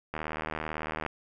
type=click train; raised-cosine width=0.5 ms; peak=-18 dBFS; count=73; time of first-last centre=0.14-1.063 s; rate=78 Hz; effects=none